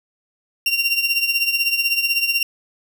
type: tone with tremolo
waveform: 30% pulse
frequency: 2762 Hz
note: F7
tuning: 20 cents flat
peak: -11 dBFS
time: 0.66-2.43 s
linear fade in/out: 2 ms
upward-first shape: triangle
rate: 16 Hz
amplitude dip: 75%
effects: none